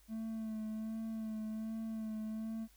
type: tone with vibrato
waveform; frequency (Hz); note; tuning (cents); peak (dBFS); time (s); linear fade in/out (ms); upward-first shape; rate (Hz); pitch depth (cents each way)
triangle; 220; A3; 0; -36; 0.08-2.68; 50; sine; 1.3; 25
effects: added 50 Hz sine -64 dBFS peak until 2.76 s + white hiss -68 dBFS RMS until 2.76 s